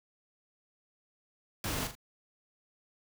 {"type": "noise with echo", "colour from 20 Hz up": "pink", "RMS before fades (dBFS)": -35, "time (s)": [1.64, 1.87], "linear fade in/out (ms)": 2, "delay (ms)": 41, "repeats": 2, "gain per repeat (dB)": -8, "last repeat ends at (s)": 1.952, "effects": []}